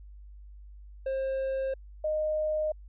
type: tone pair in turn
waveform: triangle / sine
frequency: 533 / 616.2 Hz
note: C5 / D#5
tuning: +32 / -17 cents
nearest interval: minor third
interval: 251 cents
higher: second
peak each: -26 dBFS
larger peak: neither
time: 1.06-1.74 / 2.04-2.72 s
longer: neither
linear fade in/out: 5 ms
effects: added 50 Hz sine -45 dBFS peak until 2.88 s + resampled to 8000 Hz